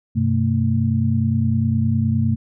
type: tone cluster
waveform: sine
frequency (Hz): 96.9 / 126.7 / 224.1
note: G2 / B2 / A3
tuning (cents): -20 / +45 / +32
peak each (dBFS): -20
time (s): 0.15-2.36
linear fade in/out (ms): 20
effects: none